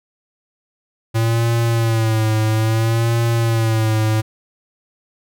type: tone with vibrato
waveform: square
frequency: 112.7 Hz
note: A2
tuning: 42 cents sharp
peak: -15 dBFS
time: 1.14-4.22 s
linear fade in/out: 20 ms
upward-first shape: sine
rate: 0.6 Hz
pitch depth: 57 cents each way
effects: none